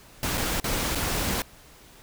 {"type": "noise with dropouts", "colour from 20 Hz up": "pink", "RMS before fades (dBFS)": -27, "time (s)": [0.23, 1.42], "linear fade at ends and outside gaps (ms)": 1, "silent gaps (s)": [[0.374, 0.378], [0.6, 0.642], [0.95, 0.955]], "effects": ["pink hiss -51 dBFS RMS until 2.02 s"]}